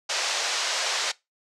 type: band-pass noise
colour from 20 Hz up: white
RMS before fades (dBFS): -27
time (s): 0.09-1.12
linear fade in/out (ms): 10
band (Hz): 500 to 6500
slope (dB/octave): 24
effects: noise-tail reverb RT60 0.2 s tail -21 dB re dry + low-pass 10000 Hz 12 dB/octave